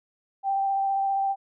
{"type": "tone with vibrato", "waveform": "sine", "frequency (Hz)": 784, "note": "G5", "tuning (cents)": 0, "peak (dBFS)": -22, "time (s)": [0.43, 1.36], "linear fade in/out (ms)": 50, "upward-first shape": "sine", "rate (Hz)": 15, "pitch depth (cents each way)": 12, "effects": []}